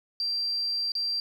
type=tone with dropouts; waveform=sine; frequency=4715 Hz; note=D8; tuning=6 cents sharp; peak=-26 dBFS; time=0.2-1.2 s; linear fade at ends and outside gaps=1 ms; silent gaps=0.919-0.952 s; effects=9-bit